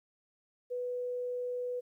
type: tone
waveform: sine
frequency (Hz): 493.9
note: B4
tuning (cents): 0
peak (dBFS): -33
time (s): 0.7-1.81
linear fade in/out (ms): 20
effects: 12-bit